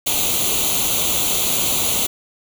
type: noise with comb filter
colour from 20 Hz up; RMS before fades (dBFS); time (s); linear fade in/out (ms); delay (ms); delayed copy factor
white; -19; 0.06-2.07; 10; 0.29; +0.8
effects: none